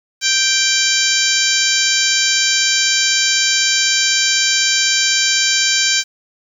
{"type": "harmonic tone", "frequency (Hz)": 784, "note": "G5", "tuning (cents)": 0, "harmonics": [2, 3, 4, 5, 6, 7, 8, 9], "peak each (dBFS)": [-21, -21, -21, -21, -21, -21, -21, -21], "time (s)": [0.21, 6.04], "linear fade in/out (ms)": 50, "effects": ["7-bit"]}